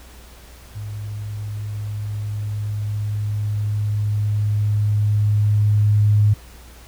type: tone with level ramp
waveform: sine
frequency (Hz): 104.7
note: G#2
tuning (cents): +15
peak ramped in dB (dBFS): -27 to -11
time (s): 0.75-6.34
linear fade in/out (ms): 10
effects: added 60 Hz sine -42 dBFS peak until 6.87 s + pink hiss -46 dBFS RMS until 6.87 s